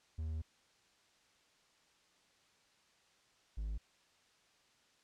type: tone pair in turn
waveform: triangle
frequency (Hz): 79 / 52.73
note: D#2 / G#1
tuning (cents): +27 / +27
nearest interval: perfect fifth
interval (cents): 700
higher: first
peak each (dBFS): -35 / -35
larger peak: neither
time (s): 0.18-0.42 / 3.57-3.78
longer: first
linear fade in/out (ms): 10
effects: white hiss -70 dBFS RMS until 5.03 s + low-pass 6000 Hz 12 dB/octave